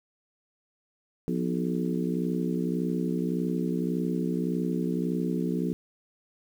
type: harmonic tone with a mistuned harmonic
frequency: 61.74 Hz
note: B1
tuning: in tune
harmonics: 3 / 4 / 5 / 6 / 7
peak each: -29 / -31 / -33 / -35 / -36 dBFS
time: 1.28-5.73 s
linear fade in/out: 0 ms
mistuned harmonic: 3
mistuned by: -100 cents
effects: 9-bit